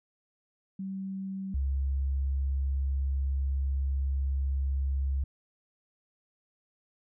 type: tone pair in turn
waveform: sine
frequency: 192.4 / 68.02 Hz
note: G3 / C#2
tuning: -32 / -32 cents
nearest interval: octave + tritone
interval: 1800 cents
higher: first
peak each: -33 / -26 dBFS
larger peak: second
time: 0.79-1.54 / 1.54-5.24 s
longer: second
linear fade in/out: 5 ms
effects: none